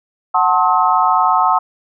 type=chord; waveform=sine; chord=F# diminished seventh; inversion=none; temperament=just; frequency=740 / 888 / 1065.6 / 1278.7 Hz; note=F#5 / A5 / C6 / Eb6; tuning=0 / +16 / +31 / +47 cents; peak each=-16 dBFS; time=0.34-1.59 s; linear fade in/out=10 ms; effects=none